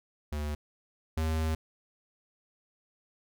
square tone pair in turn, 74.5 / 79.51 Hz, D2 / D#2, +25 / +38 cents, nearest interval minor second, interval 113 cents, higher second, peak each -32 / -28 dBFS, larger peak second, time 0.32-0.55 / 1.17-1.55 s, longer second, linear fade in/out 5 ms, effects none

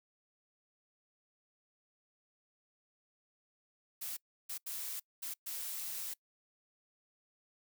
blue noise bursts at uneven times, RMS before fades -41 dBFS, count 5, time 4.01-4.17 / 4.49-4.58 / 4.66-5 / 5.22-5.34 / 5.46-6.14 s, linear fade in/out 10 ms, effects noise-tail reverb RT60 0.1 s tail -24 dB re dry

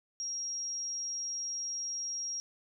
sine tone, 5620 Hz, F8, 10 cents sharp, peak -34 dBFS, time 0.2-2.4 s, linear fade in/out 0 ms, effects none

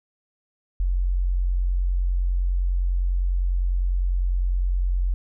sine tone, 44.93 Hz, F1, 50 cents sharp, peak -19 dBFS, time 0.8-5.14 s, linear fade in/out 0 ms, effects none

